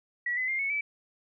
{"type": "tone with pitch steps", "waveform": "sine", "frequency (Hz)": [1934, 2021, 2111, 2206, 2305], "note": ["B6", "B6", "C7", "C#7", "D7"], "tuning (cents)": [-37, 39, 15, -9, -33], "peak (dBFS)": -27, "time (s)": [0.26, 0.81], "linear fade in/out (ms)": 5, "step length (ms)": 110, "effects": []}